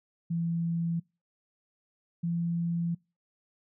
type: tone pair in turn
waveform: sine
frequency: 167.9 / 169.75 Hz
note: E3 / F3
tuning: +32 / -49 cents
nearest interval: unison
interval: 19 cents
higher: second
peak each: -27 dBFS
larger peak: neither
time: 0.3-1 / 2.23-2.95 s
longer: second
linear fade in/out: 10 ms
effects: noise-tail reverb RT60 0.3 s tail -26 dB re dry